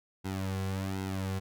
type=tone with flanger; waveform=sawtooth; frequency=95.8 Hz; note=G2; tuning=39 cents flat; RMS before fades=-34 dBFS; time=0.24-1.4 s; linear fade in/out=20 ms; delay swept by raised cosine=1.7 to 3.3 ms; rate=1.3 Hz; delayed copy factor=-1; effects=none